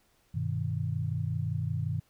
sine chord, G augmented, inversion none, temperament equal, 98 / 123.47 / 155.56 Hz, G2 / B2 / D#3, 0 / 0 / 0 cents, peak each -33 dBFS, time 0.34-2 s, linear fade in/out 10 ms, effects pink hiss -68 dBFS RMS until 2.09 s

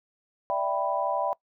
sine chord, E minor seventh, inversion third, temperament equal, 587.3 / 659.3 / 784 / 987.8 Hz, D5 / E5 / G5 / B5, 0 / 0 / 0 / 0 cents, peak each -30 dBFS, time 0.5-1.33 s, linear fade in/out 0 ms, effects noise-tail reverb RT60 0.1 s tail -22 dB re dry

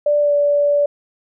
sine tone with pitch glide, 587.3 to 578.9 Hz, D5 to D5, 0 to -25 cents, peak -12 dBFS, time 0.06-0.86 s, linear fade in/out 5 ms, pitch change -25 cents, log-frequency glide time 0.2-0.33 s, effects none

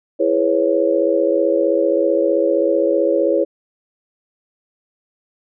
sine chord, C# minor seventh, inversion first, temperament just, 332.6 / 415.8 / 498.9 / 554.4 Hz, E4 / G#4 / B4 / C#5, +16 / +2 / +17 / 0 cents, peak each -19 / -20 / -20 / -17 dBFS, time 0.19-3.45 s, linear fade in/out 20 ms, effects none

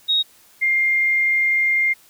sine tone pair in turn, 3764 / 2112 Hz, A#7 / C7, +16 / +16 cents, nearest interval minor seventh, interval 1000 cents, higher first, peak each -15 dBFS, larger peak neither, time 0.08-0.23 / 0.61-1.94 s, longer second, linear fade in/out 20 ms, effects white hiss -52 dBFS RMS until 2.09 s

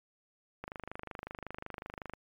click train, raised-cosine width 0.5 ms, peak -25 dBFS, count 39, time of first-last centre 0.64-2.136 s, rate 25.4 Hz, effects MP3 96 kbps

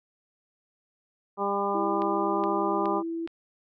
harmonic tone, 200 Hz, G3, 35 cents sharp, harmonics 1 / 2 / 3 / 4 / 5 / 6, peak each -35 / -30 / -34 / -31 / -31 / -32 dBFS, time 1.37-3.03 s, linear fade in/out 50 ms
sine tone with pitch glide, 329.6 to 331.5 Hz, E4 to E4, 0 to +10 cents, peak -29 dBFS, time 1.74-3.27 s, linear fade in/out 10 ms, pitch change +10 cents, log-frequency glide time 1.93-2.42 s
click train, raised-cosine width 0.3 ms, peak -24 dBFS, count 4, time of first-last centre 2.02-3.275 s, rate 2.39 Hz
effects none

